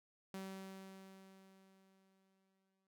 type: tone with exponential decay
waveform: sawtooth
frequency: 191.7 Hz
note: G3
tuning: 38 cents flat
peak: -40 dBFS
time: 0.34-2.87 s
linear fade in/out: 2 ms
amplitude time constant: 550 ms
effects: none